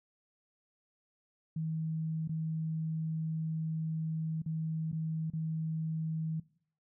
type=tone with dropouts; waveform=sine; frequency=159.6 Hz; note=D#3; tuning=44 cents sharp; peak=-32 dBFS; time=1.56-6.4 s; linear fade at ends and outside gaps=5 ms; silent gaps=2.277-2.292 / 4.42-4.46 / 4.917-4.927 / 5.302-5.334 s; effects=noise-tail reverb RT60 0.6 s tail -21 dB re dry